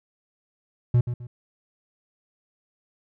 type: tone with echo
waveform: triangle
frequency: 121.3 Hz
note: B2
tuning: 31 cents flat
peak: -13 dBFS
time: 0.94-1.01 s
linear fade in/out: 5 ms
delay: 130 ms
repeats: 2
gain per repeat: -10 dB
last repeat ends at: 1.27 s
effects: none